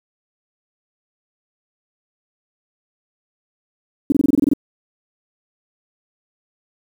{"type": "tone bursts", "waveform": "sine", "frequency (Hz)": 282.4, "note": "C#4", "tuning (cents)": 32, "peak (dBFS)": -10, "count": 10, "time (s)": [4.1, 4.535], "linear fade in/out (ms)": 2, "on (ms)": 21, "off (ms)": 25, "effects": ["7-bit"]}